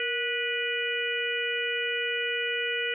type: harmonic tone with a mistuned harmonic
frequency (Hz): 489.5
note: B4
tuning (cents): -15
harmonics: 1 / 3 / 4 / 5 / 6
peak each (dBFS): -33 / -33 / -33 / -33 / -33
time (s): 0-2.94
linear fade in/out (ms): 2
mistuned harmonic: 1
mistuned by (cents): -67
effects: none